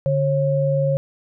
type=tone pair together; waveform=sine; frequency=145.16 / 543 Hz; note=D3 / C#5; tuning=-20 / -36 cents; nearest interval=octave + major seventh; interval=2284 cents; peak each=-19 dBFS; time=0.06-0.97 s; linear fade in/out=0 ms; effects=none